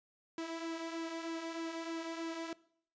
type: tone with flanger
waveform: sawtooth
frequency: 329.3 Hz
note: E4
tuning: 2 cents flat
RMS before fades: -41 dBFS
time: 0.38-2.53 s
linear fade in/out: 2 ms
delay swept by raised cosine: 1.6 to 3.8 ms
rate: 3.2 Hz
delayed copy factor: -0.5
effects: noise-tail reverb RT60 0.6 s tail -21 dB re dry + resampled to 16000 Hz